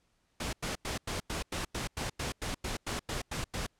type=noise bursts; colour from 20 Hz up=pink; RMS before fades=-35 dBFS; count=15; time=0.4-3.666 s; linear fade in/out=5 ms; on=130 ms; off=94 ms; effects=pink hiss -74 dBFS RMS until 3.79 s + low-pass 9000 Hz 12 dB/octave